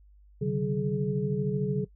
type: tone cluster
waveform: sine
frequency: 135.1 / 148.2 / 189.7 / 422.3 Hz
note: C#3 / D3 / F#3 / G#4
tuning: -44 / +16 / +43 / +29 cents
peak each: -31 dBFS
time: 0.41-1.85 s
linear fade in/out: 10 ms
effects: noise-tail reverb RT60 0.1 s tail -19 dB re dry + added 50 Hz sine -53 dBFS peak until 1.95 s